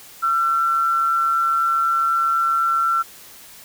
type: tone with amplitude modulation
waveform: sine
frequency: 1352 Hz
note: E6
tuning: 43 cents sharp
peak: -14 dBFS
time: 0.22-3.03 s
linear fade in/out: 20 ms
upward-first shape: sine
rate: 148 Hz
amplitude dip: 40%
effects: white hiss -43 dBFS RMS until 3.64 s